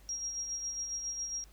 sine tone with tremolo, 5630 Hz, F8, 13 cents sharp, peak -33 dBFS, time 0.09-1.44 s, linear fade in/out 0 ms, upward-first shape sine, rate 7.3 Hz, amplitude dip 45%, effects added 50 Hz sine -55 dBFS peak until 1.52 s + pink hiss -63 dBFS RMS until 1.52 s

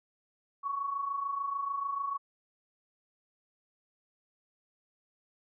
sine tone pair together, 1093.2 / 1120 Hz, C#6 / C#6, -24 / +18 cents, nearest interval unison, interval 42 cents, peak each -39 / -32 dBFS, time 0.63-2.18 s, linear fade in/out 20 ms, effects none

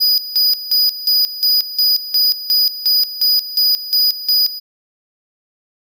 square tone with tremolo, 4938 Hz, D#8, 14 cents flat, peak -11 dBFS, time 0-4.6 s, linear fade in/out 20 ms, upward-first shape square, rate 2.8 Hz, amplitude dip 80%, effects none

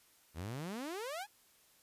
sawtooth exponential sweep, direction up, 74.9 to 873 Hz, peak -36 dBFS, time 0.34-1.27 s, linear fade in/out 50 ms, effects white hiss -67 dBFS RMS until 1.82 s + resampled to 32000 Hz

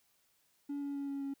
triangle tone with pitch steps, 284.6 / 282.5 / 280.4 / 278.3 / 276.2 Hz, C#4 / C#4 / C#4 / C#4 / C#4, +46 / +33 / +20 / +7 / -6 cents, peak -33 dBFS, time 0.69-1.34 s, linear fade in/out 10 ms, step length 130 ms, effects tanh soft clip ceiling -31 dBFS + white hiss -73 dBFS RMS until 1.4 s

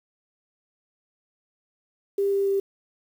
sine tone with pitch steps, 398.1 / 395.8 / 393.5 Hz, G4 / G4 / G4, +27 / +17 / +7 cents, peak -20 dBFS, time 2.18-2.6 s, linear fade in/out 5 ms, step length 140 ms, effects 8-bit

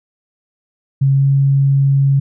sine tone with pitch glide, 136.6 to 137.95 Hz, C#3 to C#3, -25 to -8 cents, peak -9 dBFS, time 1.01-2.2 s, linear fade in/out 10 ms, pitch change +17 cents, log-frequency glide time 1.13-1.25 s, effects none

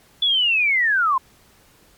sine linear sweep, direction down, 3471 to 1000 Hz, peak -15 dBFS, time 0.22-1.18 s, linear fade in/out 5 ms, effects pink hiss -54 dBFS RMS until 1.97 s + MP3 96 kbps

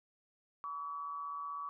sine tone with amplitude modulation, 1139 Hz, C#6, 47 cents sharp, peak -36 dBFS, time 0.64-1.69 s, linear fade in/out 0 ms, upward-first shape sine, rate 156 Hz, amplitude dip 55%, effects none

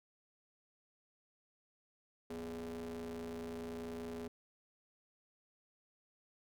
45% pulse ring-modulated tone, 85.6 Hz, F2, 34 cents flat, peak -39 dBFS, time 2.3-4.28 s, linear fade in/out 5 ms, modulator 330 Hz, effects none

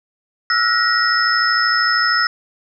sine tone cluster, 1322 / 1435 / 1894 / 5210 Hz, E6 / F6 / A#6 / E8, +5 / +47 / +27 / -21 cents, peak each -19 dBFS, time 0.5-2.27 s, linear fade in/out 2 ms, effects none

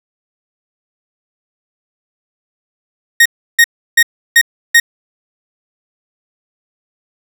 40% pulse tone bursts, 1864.7 Hz, A#6, in tune, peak -3 dBFS, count 5, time 3.2-4.8 s, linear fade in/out 5 ms, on 56 ms, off 330 ms, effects none

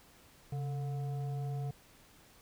sine tone with frequency modulation, 137 Hz, C#3, 20 cents flat, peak -34 dBFS, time 0.52-1.71 s, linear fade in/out 5 ms, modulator 581 Hz, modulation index 0.37, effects pink hiss -61 dBFS RMS until 2.41 s

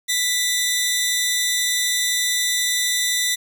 15% pulse tone pair together, 1978 / 3611 Hz, B6 / A7, +2 / +44 cents, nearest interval minor seventh, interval 1042 cents, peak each -15 dBFS, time 0.08-3.36 s, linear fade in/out 20 ms, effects none

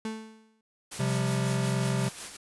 35% pulse tone with exponential decay, 220 Hz, A3, in tune, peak -28 dBFS, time 0.05-0.61 s, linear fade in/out 2 ms, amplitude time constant 120 ms
white noise with tremolo, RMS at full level -38 dBFS, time 0.91-2.37 s, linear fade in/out 10 ms, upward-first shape sine, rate 5.5 Hz, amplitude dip 50%
square chord, C suspended fourth, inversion none, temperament equal with one note detuned, 130.81 / 174.61 / 197.59 Hz, C3 / F3 / G3, 0 / 0 / +14 cents, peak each -28 / -34 / -33 dBFS, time 0.99-2.09 s, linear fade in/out 10 ms
effects resampled to 24000 Hz

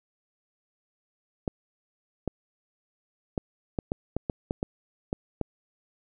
clicks, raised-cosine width 2 ms, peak -14 dBFS, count 11, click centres 1.478 / 2.277 / 3.378 / 3.788 / 3.919 / 4.166 / 4.298 / 4.509 / 4.629 / 5.129 / 5.413 s, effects none

